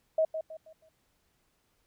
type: tone with echo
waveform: sine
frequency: 636 Hz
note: D#5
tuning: 38 cents sharp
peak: -22 dBFS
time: 0.18-0.25 s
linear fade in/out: 5 ms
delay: 160 ms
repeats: 4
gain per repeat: -9 dB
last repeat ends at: 0.89 s
effects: pink hiss -73 dBFS RMS until 1.86 s